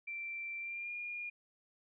sine tone with pitch glide, 2349 to 2423 Hz, D7 to D#7, 0 to -47 cents, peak -39 dBFS, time 0.07-1.3 s, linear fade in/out 10 ms, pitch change +53 cents, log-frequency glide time 0.59-0.93 s, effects none

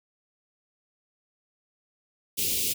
white band-stop noise, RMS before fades -27 dBFS, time 2.37-2.74 s, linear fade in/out 20 ms, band 490 to 2400 Hz, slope 48 dB/octave, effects none

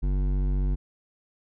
triangle tone with hard clipping, 47.7 Hz, G1, 47 cents flat, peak -24 dBFS, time 0.02-0.76 s, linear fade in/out 20 ms, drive 16 dB, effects none

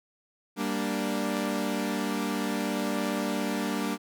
sawtooth chord, G minor, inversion none, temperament equal, 196 / 233.1 / 293.7 Hz, G3 / Bb3 / D4, 0 / 0 / 0 cents, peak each -28 dBFS, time 0.56-3.98 s, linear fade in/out 50 ms, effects none

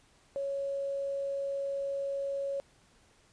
sine tone with quantisation, 554.4 Hz, C#5, in tune, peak -31 dBFS, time 0.36-2.6 s, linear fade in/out 0 ms, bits 10, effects pink hiss -64 dBFS RMS until 3.32 s + resampled to 22050 Hz

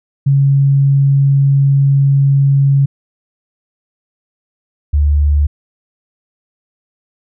sine tone pair in turn, 138.59 / 73.16 Hz, C#3 / D2, 0 / -6 cents, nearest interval major seventh, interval 1106 cents, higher first, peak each -7 / -8 dBFS, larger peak first, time 0.26-2.86 / 4.93-5.47 s, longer first, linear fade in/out 10 ms, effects none

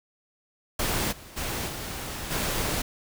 pink noise with level steps, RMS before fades -27 / -46 / -31 / -35 / -28 dBFS, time 0.79-2.82 s, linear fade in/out 5 ms, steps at 1.11 / 1.36 / 1.67 / 2.3 s, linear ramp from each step 20 ms, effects none

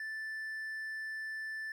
triangle tone, 1760 Hz, A6, in tune, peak -36 dBFS, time 0-1.72 s, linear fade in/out 2 ms, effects none

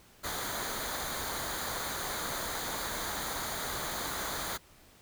pink noise with comb filter, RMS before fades -36 dBFS, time 0.23-4.58 s, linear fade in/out 20 ms, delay 0.37 ms, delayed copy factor -0.65, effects pink hiss -59 dBFS RMS until 5.01 s

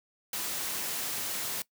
white noise, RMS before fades -34 dBFS, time 0.33-1.62 s, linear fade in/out 2 ms, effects noise-tail reverb RT60 0.1 s tail -21 dB re dry + high-pass 100 Hz 12 dB/octave

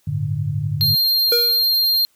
sine chord, G suspended second, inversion none, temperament equal, 98 / 110 / 146.83 Hz, G2 / A2 / D3, 0 / 0 / 0 cents, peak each -25 / -24 / -22 dBFS, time 0.07-0.95 s, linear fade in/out 5 ms
square tone, 4197 Hz, C8, 5 cents sharp, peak -15 dBFS, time 0.81-2.05 s, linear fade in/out 0 ms
square tone with exponential decay, 473.9 Hz, A#4, 28 cents sharp, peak -16 dBFS, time 1.32-1.71 s, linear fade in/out 2 ms, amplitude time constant 84 ms
effects white hiss -61 dBFS RMS until 2.15 s + high-pass 60 Hz 12 dB/octave

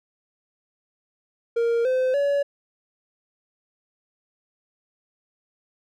triangle tone with pitch steps, 466.2 / 514.3 / 567.4 Hz, A#4 / C5 / C#5, 0 / -30 / +40 cents, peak -17 dBFS, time 1.56-2.43 s, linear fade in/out 10 ms, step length 290 ms, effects none

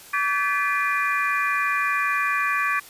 sine tone cluster, 1148 / 1547 / 1727 / 1987 / 2407 Hz, D6 / G6 / A6 / B6 / D7, -40 / -23 / -33 / +10 / +42 cents, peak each -24 / -30 / -26 / -30 / -27 dBFS, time 0.13-2.8 s, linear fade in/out 10 ms, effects white hiss -45 dBFS RMS until 2.89 s + resampled to 32000 Hz

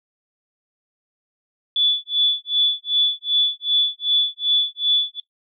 sine tone with tremolo, 3453 Hz, A7, 33 cents flat, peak -13 dBFS, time 1.76-5.2 s, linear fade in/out 2 ms, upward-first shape sine, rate 2.6 Hz, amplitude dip 100%, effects noise-tail reverb RT60 0.1 s tail -18 dB re dry

